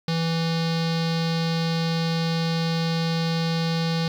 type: tone with low-pass filter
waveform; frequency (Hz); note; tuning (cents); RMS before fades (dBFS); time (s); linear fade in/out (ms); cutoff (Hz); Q
square; 164.81; E3; 0; -24; 0.08-4.08; 2; 4400; 4.4
effects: 8-bit